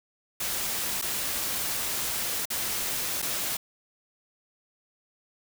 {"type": "noise with dropouts", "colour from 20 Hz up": "white", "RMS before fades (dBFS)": -30, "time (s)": [0.4, 3.57], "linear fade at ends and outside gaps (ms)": 5, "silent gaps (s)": [[1.015, 1.022], [2.455, 2.502], [3.219, 3.224]], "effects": []}